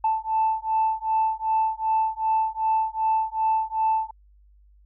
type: beating tone pair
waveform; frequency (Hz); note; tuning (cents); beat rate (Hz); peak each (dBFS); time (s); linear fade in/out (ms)
sine; 880 / 882.6; A5 / A5; 0 / +5; 2.6; -23; 0.04-4.11; 5
effects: tanh soft clip ceiling -14 dBFS + added 50 Hz sine -52 dBFS peak until 4.85 s